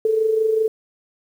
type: tone with amplitude modulation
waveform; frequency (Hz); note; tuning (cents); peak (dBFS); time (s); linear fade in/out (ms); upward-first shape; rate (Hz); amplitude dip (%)
sine; 440; A4; 0; -13; 0.05-0.68; 2; sine; 25.2; 55
effects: 8-bit